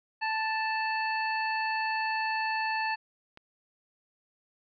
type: harmonic tone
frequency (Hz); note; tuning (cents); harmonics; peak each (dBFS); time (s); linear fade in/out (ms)
880; A5; 0; 1 / 2 / 3 / 5; -30 / -33 / -35 / -41; 0.21-2.96; 20
type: click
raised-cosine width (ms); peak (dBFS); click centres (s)
0.3; -32; 3.374
effects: none